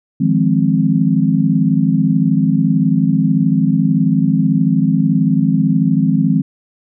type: chord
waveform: sine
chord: F minor seventh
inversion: third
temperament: equal with one note detuned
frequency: 156.28 / 174.61 / 207.7 / 261.6 Hz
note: Eb3 / F3 / Ab3 / C4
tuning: +8 / 0 / 0 / 0 cents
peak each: -16 dBFS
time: 0.2-6.42 s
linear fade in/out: 10 ms
effects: none